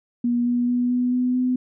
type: tone with pitch steps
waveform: sine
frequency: 240.3 / 242.7 / 245.1 / 247.5 / 249.9 / 252.4 Hz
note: B3 / B3 / B3 / B3 / B3 / B3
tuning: -47 / -30 / -13 / +4 / +21 / +38 cents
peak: -18 dBFS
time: 0.24-1.56 s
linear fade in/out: 5 ms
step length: 220 ms
effects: none